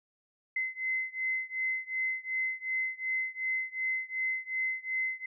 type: beating tone pair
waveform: sine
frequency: 2052 / 2054.7 Hz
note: C7 / C7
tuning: -34 / -32 cents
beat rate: 2.7 Hz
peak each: -33 / -34 dBFS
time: 0.56-5.26 s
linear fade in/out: 5 ms
effects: none